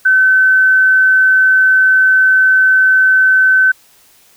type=tone; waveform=sine; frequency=1526 Hz; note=G6; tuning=47 cents flat; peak=-6 dBFS; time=0.05-3.72 s; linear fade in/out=10 ms; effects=white hiss -48 dBFS RMS until 4.36 s